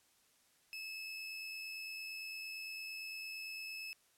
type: tone with amplitude modulation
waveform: 30% pulse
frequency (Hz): 2600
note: E7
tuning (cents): -24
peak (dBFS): -39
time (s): 0.73-3.93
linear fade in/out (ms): 0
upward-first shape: sine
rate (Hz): 88.8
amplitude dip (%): 30
effects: white hiss -71 dBFS RMS until 4.17 s + low-pass 12000 Hz 12 dB/octave